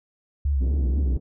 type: tone with vibrato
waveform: sine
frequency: 67.5 Hz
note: C#2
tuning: 45 cents flat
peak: -19 dBFS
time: 0.45-1.17 s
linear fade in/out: 5 ms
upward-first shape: sine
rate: 4.1 Hz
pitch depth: 110 cents each way
type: band-pass noise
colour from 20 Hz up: white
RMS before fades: -35 dBFS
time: 0.6-1.2 s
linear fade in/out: 20 ms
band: 110 to 310 Hz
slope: 24 dB/octave
effects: none